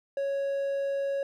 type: tone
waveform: triangle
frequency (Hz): 554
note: C#5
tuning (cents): -1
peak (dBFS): -25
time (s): 0.17-1.23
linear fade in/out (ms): 2
effects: none